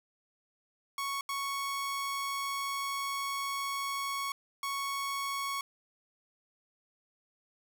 sawtooth tone bursts at uneven times, 1108.7 Hz, C#6, in tune, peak -29 dBFS, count 3, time 0.98-1.21 / 1.29-4.32 / 4.63-5.61 s, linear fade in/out 2 ms, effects none

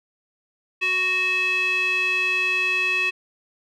square tone with band-pass filter, 370 Hz, F#4, in tune, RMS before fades -22 dBFS, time 0.81-3.11 s, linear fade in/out 20 ms, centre 2500 Hz, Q 7, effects none

